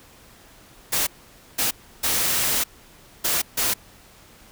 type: noise bursts at uneven times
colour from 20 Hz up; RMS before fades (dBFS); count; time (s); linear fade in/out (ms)
white; -22; 5; 0.92-1.07 / 1.58-1.71 / 2.03-2.64 / 3.24-3.42 / 3.57-3.74; 10
effects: pink hiss -50 dBFS RMS until 4.51 s